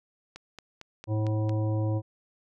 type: click train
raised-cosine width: 0.2 ms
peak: -25 dBFS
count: 6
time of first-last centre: 0.36-1.494 s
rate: 4.41 Hz
type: harmonic tone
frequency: 108 Hz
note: A2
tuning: 32 cents flat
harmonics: 1 / 3 / 5 / 7 / 9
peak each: -25 / -33 / -36 / -44 / -45 dBFS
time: 1.07-2.02 s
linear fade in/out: 50 ms
effects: none